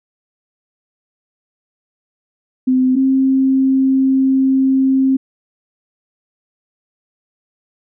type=tone pair in turn; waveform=sine; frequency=257.2 / 265.8 Hz; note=C4 / C4; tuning=-30 / +27 cents; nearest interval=minor second; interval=57 cents; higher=second; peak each=-10 dBFS; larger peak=neither; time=2.67-2.96 / 2.96-5.17 s; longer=second; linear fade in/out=10 ms; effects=none